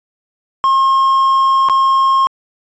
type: tone with dropouts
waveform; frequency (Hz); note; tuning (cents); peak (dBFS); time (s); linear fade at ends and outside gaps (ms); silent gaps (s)
triangle; 1073; C6; +43; -7; 0.64-2.27; 0; 1.687-1.697
effects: resampled to 16000 Hz